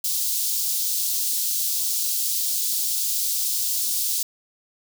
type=high-pass noise; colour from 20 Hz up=white; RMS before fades=-24 dBFS; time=0.04-4.23 s; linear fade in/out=5 ms; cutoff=4000 Hz; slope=24 dB/octave; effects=none